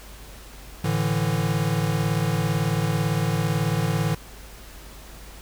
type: chord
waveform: square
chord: A suspended fourth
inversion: none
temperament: equal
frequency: 110 / 146.83 / 164.81 Hz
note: A2 / D3 / E3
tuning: 0 / 0 / 0 cents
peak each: -27 / -26 / -26 dBFS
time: 0.84-4.15 s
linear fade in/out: 5 ms
effects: added 50 Hz sine -42 dBFS peak until 5.41 s + pink hiss -45 dBFS RMS until 5.41 s